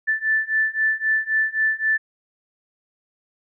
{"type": "beating tone pair", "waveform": "sine", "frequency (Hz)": [1757, 1760.8], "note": ["A6", "A6"], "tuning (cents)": [-3, 1], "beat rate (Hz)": 3.8, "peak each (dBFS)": [-22, -21], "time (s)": [0.07, 1.98], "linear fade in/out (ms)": 20, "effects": []}